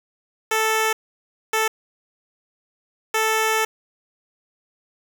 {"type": "tone bursts at uneven times", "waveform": "10% pulse", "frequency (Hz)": 440, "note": "A4", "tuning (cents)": 0, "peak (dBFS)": -10, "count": 3, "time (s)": [[0.51, 0.93], [1.53, 1.68], [3.14, 3.65]], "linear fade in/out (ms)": 5, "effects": ["7-bit"]}